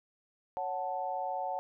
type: chord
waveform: sine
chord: F# minor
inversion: second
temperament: equal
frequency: 554.4 / 740 / 880 Hz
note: C#5 / F#5 / A5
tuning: 0 / 0 / 0 cents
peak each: -39 / -35 / -37 dBFS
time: 0.57-1.59 s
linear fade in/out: 0 ms
effects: none